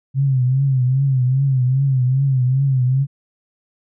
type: tone with vibrato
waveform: sine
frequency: 131.8 Hz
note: C3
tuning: 13 cents sharp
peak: -13 dBFS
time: 0.14-3.07 s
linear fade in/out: 50 ms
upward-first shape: triangle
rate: 2.5 Hz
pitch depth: 110 cents each way
effects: none